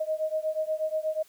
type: beating tone pair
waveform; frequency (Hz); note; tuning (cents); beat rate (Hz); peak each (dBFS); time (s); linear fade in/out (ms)
sine; 622.3 / 630.6; D#5 / D#5; 0 / +23; 8.3; -29 / -30; 0-1.23; 10
effects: white hiss -59 dBFS RMS until 1.28 s